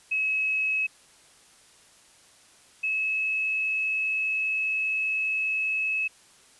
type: tone pair in turn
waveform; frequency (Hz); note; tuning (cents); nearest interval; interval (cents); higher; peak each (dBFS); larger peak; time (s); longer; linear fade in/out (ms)
sine; 2570 / 2585; E7 / E7; -45 / -34; unison; 11; second; -23 / -24; first; 0.11-0.87 / 2.83-6.08; second; 10
effects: white hiss -56 dBFS RMS until 6.59 s + resampled to 24000 Hz